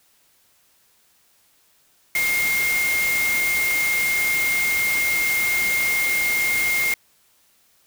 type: tone in noise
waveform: sine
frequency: 2128 Hz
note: C7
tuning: 29 cents sharp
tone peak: -19 dBFS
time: 2.15-6.94 s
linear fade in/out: 2 ms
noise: white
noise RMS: -27 dBFS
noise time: 2.15-6.94 s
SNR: +5 dB
effects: white hiss -60 dBFS RMS until 7.86 s